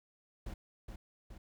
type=noise with echo; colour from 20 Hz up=brown; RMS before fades=-42 dBFS; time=0.46-0.54 s; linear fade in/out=5 ms; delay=420 ms; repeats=2; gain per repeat=-4 dB; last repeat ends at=1.38 s; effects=none